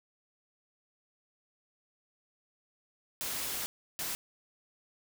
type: noise bursts at uneven times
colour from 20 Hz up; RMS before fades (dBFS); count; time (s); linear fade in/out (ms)
white; -36; 2; 3.21-3.66 / 3.99-4.15; 0
effects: none